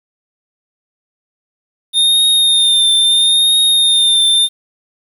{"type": "tone with vibrato", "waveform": "square", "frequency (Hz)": 3649, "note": "A#7", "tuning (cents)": -38, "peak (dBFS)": -9, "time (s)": [1.93, 4.49], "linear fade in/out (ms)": 50, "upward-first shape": "triangle", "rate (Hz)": 0.75, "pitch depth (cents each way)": 42, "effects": ["7-bit"]}